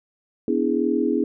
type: chord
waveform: sine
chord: E dominant seventh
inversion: second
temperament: equal with one note detuned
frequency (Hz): 246.9 / 288.1 / 329.6 / 415.3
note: B3 / D4 / E4 / G#4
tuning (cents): 0 / -33 / 0 / 0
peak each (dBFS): -24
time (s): 0.48-1.24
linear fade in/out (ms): 2
effects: none